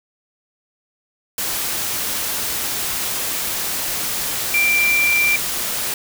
sine tone in noise, 2360 Hz, D7, 8 cents sharp, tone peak -14 dBFS, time 4.54-5.36 s, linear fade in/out 2 ms, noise white, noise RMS -23 dBFS, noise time 1.38-5.94 s, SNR +6 dB, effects none

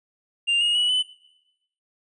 triangle tone with pitch steps, 2794 / 2864 / 2936 / 3010 Hz, F7 / F7 / F#7 / F#7, 0 / +43 / -14 / +29 cents, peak -17 dBFS, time 0.47-1.03 s, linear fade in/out 20 ms, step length 140 ms, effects noise-tail reverb RT60 0.9 s tail -19 dB re dry + resampled to 24000 Hz

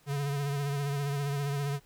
square tone with vibrato, 141.7 Hz, C#3, 38 cents sharp, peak -30 dBFS, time 0.06-1.8 s, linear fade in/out 50 ms, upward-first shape triangle, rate 15 Hz, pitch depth 46 cents each way, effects pink hiss -63 dBFS RMS until 1.85 s

